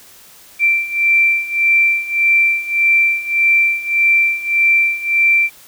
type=beating tone pair; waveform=sine; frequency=2348 / 2349.7 Hz; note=D7 / D7; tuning=-1 / 0 cents; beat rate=1.7 Hz; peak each=-16 / -13 dBFS; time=0.59-5.5 s; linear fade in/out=50 ms; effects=white hiss -43 dBFS RMS until 5.67 s